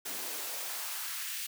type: noise with high-pass filter sweep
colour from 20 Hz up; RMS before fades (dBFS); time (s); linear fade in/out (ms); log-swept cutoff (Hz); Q
white; -38; 0.05-1.47; 10; 210 to 2400; 1.3
effects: none